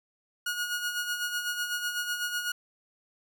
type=tone with tremolo; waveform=sawtooth; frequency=1444 Hz; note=F#6; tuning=43 cents flat; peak=-24 dBFS; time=0.46-2.52 s; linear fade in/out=5 ms; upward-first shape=sine; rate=8 Hz; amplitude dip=55%; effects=none